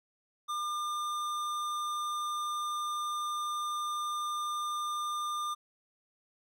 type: tone with tanh clipping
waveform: sine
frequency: 1202 Hz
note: D6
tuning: 40 cents sharp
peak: -34 dBFS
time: 0.48-5.55 s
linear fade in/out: 20 ms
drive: 17 dB
effects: none